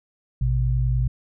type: tone pair together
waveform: sine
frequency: 56.13 / 126 Hz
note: A1 / B2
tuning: +35 / +35 cents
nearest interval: octave + major second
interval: 1400 cents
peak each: -21 dBFS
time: 0.41-1.08 s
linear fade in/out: 5 ms
effects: none